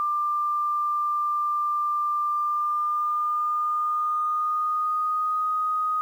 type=tone with pitch glide; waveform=sine; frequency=1190 to 1247.7 Hz; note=D6 to D#6; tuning=+22 to +4 cents; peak=-22 dBFS; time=0-6.01 s; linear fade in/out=0 ms; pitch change=+82 cents; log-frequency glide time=2.28-5.47 s; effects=9-bit